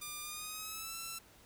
5% pulse tone with pitch glide, 1200 to 1339.2 Hz, D6 to E6, +37 to +27 cents, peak -30 dBFS, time 0.01-1.19 s, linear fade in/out 10 ms, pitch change +190 cents, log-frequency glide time 0.23-0.97 s, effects pink hiss -61 dBFS RMS until 1.45 s

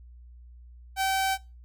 sawtooth tone, 770 Hz, G5, 31 cents flat, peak -20 dBFS, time 0.96-1.38 s, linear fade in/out 50 ms, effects noise-tail reverb RT60 0.3 s tail -23 dB re dry + added 60 Hz sine -46 dBFS peak until 1.64 s

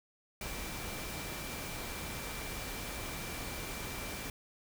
sine tone in noise, 2349 Hz, D7, in tune, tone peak -49 dBFS, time 0.41-4.3 s, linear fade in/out 2 ms, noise pink, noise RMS -41 dBFS, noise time 0.41-4.3 s, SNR -11 dB, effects none

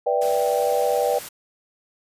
sine chord, E minor seventh, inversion second, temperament equal with one note detuned, 489.3 / 587.3 / 659.3 / 784 Hz, B4 / D5 / E5 / G5, -16 / 0 / 0 / 0 cents, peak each -22 / -23 / -28 / -24 dBFS, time 0.06-1.19 s, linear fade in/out 10 ms
white noise, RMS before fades -36 dBFS, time 0.21-1.29 s, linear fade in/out 10 ms
effects resampled to 32000 Hz

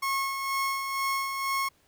30% pulse tone with tremolo, 1089 Hz, C#6, 31 cents flat, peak -23 dBFS, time 0.02-1.69 s, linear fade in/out 10 ms, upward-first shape sine, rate 2.1 Hz, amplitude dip 45%, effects pink hiss -65 dBFS RMS until 1.87 s

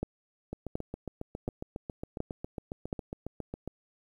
two click trains, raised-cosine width 2 ms, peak -18 / -23 dBFS, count 5 / 24, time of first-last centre 0.03-2.929 / 0.53-3.676 s, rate 1.38 / 7.31 Hz, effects 10-bit

